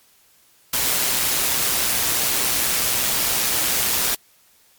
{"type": "noise with amplitude modulation", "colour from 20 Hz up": "white", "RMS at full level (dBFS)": -19, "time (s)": [0.73, 4.15], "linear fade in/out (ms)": 5, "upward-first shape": "sine", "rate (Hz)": 123, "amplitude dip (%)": 30, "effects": ["white hiss -56 dBFS RMS until 4.78 s", "MP3 96 kbps"]}